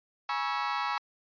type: chord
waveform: 35% pulse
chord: C# minor seventh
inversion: second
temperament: equal with one note detuned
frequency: 830.6 / 966.3 / 1108.7 / 1318.5 Hz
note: G#5 / B5 / C#6 / E6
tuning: 0 / -38 / 0 / 0 cents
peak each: -33 dBFS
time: 0.29-0.98 s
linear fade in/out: 2 ms
effects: resampled to 11025 Hz